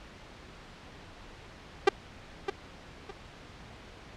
sawtooth tone with echo, 393.8 Hz, G4, 8 cents sharp, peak -12 dBFS, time 1.87-1.89 s, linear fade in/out 5 ms, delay 610 ms, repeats 2, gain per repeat -11 dB, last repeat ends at 3.11 s, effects pink hiss -49 dBFS RMS until 4.16 s + low-pass 4000 Hz 12 dB/octave

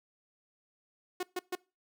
sawtooth tone bursts, 363.6 Hz, F#4, 30 cents flat, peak -28 dBFS, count 3, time 1.2-1.553 s, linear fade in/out 5 ms, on 31 ms, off 130 ms, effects noise-tail reverb RT60 0.3 s tail -24 dB re dry

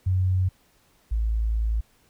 sine tone pair in turn, 92.7 / 55.12 Hz, F#2 / A1, +4 / +4 cents, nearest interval major sixth, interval 900 cents, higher first, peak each -19 / -21 dBFS, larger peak first, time 0.06-0.49 / 1.11-1.81 s, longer second, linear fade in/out 10 ms, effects pink hiss -62 dBFS RMS until 2.09 s

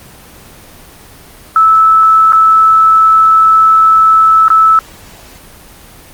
sine tone with dropouts, 1309 Hz, E6, 13 cents flat, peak -3 dBFS, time 1.56-4.79 s, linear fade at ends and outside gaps 1 ms, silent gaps 2.323-2.331 / 4.482-4.502 s, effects pink hiss -36 dBFS RMS until 6.13 s + Opus 24 kbps

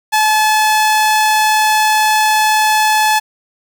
sawtooth tone, 861 Hz, A5, 38 cents flat, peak -6 dBFS, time 0.12-3.2 s, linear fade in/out 20 ms, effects 7-bit

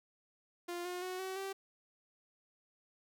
sawtooth tone with pitch steps, 349.2 / 358.6 / 368.3 / 378.2 / 388.4 Hz, F4 / F4 / F#4 / F#4 / G4, 0 / +46 / -8 / +38 / -16 cents, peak -35 dBFS, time 0.68-1.53 s, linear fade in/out 10 ms, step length 170 ms, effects none

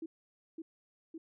sine tone with echo, 325.2 Hz, E4, 23 cents flat, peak -38 dBFS, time 0.02-0.06 s, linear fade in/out 5 ms, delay 560 ms, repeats 2, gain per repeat -2 dB, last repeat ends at 1.18 s, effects none

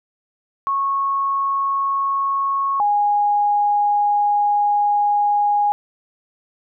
sine tone pair in turn, 1100 / 824.1 Hz, C#6 / G#5, -14 / -14 cents, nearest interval perfect fourth, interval 500 cents, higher first, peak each -17 / -14 dBFS, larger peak second, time 0.67-2.8 / 2.8-5.72 s, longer second, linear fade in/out 0 ms, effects none

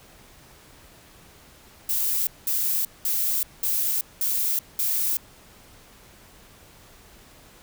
violet noise bursts, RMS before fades -24 dBFS, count 6, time 1.89-5.17 s, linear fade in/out 2 ms, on 380 ms, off 200 ms, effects pink hiss -51 dBFS RMS until 7.62 s

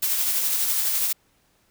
blue noise with tremolo, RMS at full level -22 dBFS, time 0.02-1.13 s, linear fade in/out 10 ms, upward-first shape sine, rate 12 Hz, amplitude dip 30%, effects pink hiss -64 dBFS RMS until 1.7 s

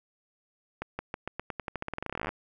accelerating click train, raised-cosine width 0.5 ms, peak -18 dBFS, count 27, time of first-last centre 0.82-2.291 s, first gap 170 ms, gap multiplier 0.89, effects none

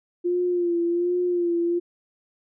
sine tone with vibrato, 349.2 Hz, F4, in tune, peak -20 dBFS, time 0.24-1.8 s, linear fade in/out 20 ms, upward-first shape sine, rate 1.3 Hz, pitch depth 42 cents each way, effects none

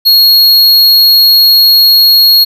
square tone, 4303 Hz, C8, 48 cents sharp, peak -3 dBFS, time 0.05-2.45 s, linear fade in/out 20 ms, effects none

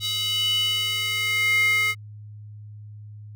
square tone with high-pass filter sweep, 424.1 Hz, G#4, 36 cents sharp, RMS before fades -23 dBFS, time 0-1.95 s, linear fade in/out 50 ms, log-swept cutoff 3500 to 1900 Hz, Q 7, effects added 105 Hz sine -38 dBFS peak until 3.35 s

